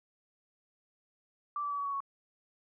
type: tone with pitch steps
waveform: sine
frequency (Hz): 1169 / 1156.9 / 1144.9 / 1133.1 / 1121.4 / 1109.8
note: D6 / D6 / D6 / C#6 / C#6 / C#6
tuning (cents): -8 / -26 / -44 / +38 / +20 / +2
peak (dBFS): -32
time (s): 1.56-2.004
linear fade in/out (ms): 2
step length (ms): 74
effects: none